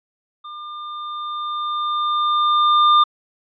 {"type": "tone with level ramp", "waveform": "square", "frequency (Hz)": 1200, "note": "D6", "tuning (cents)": 37, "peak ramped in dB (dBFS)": [-33, -10], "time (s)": [0.44, 3.04], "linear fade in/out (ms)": 10, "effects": ["resampled to 11025 Hz"]}